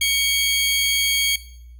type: tone pair together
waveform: sawtooth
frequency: 2243 / 3253 Hz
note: C#7 / G#7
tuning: +20 / -37 cents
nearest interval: tritone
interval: 643 cents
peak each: -17 dBFS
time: 0.01-1.36 s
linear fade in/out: 5 ms
effects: noise-tail reverb RT60 0.7 s tail -17 dB re dry + added 60 Hz sine -39 dBFS peak until 1.79 s